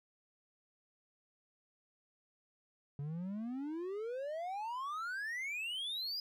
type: exponential sweep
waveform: triangle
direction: up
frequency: 138.59 to 4999 Hz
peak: -36 dBFS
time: 2.99-6.2 s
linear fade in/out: 2 ms
effects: none